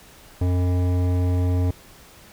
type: tone with hard clipping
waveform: sine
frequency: 90 Hz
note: F#2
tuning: 47 cents flat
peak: -20 dBFS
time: 0.41-1.71 s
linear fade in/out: 5 ms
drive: 14 dB
effects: pink hiss -48 dBFS RMS until 2.32 s